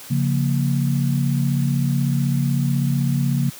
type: chord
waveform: sine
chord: Bb minor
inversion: first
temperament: equal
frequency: 138.59 / 174.61 / 233.1 Hz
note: Db3 / F3 / Bb3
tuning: 0 / 0 / 0 cents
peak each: -18 / -24 / -24 dBFS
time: 0.1-3.5 s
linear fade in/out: 10 ms
effects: white hiss -39 dBFS RMS until 3.59 s + high-pass 80 Hz 12 dB/octave